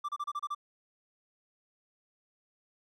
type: tone bursts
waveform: triangle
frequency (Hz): 1175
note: D6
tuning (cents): +1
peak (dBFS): -30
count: 7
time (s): 0.04-0.549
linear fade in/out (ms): 10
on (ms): 47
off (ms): 30
effects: none